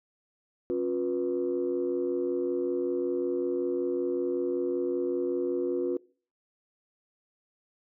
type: tone cluster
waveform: sine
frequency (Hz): 273.1 / 358.4 / 488.1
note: C#4 / F4 / B4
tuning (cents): -26 / +45 / -20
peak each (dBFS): -33 / -27 / -32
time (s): 0.7-5.97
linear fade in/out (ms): 0
effects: noise-tail reverb RT60 0.4 s tail -22 dB re dry + tanh soft clip ceiling -19 dBFS